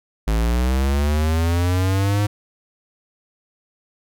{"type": "linear sweep", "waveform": "square", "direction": "up", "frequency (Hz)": [52.8, 104.5], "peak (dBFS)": -17, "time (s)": [0.27, 2.27], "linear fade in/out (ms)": 10, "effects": []}